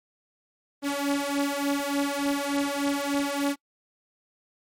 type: beating tone pair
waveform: sawtooth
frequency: 280.9 / 284.3 Hz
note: C#4 / C#4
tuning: +23 / +44 cents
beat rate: 3.4 Hz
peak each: -24 / -23 dBFS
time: 0.82-3.56 s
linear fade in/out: 50 ms
effects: noise-tail reverb RT60 0.1 s tail -24 dB re dry + MP3 64 kbps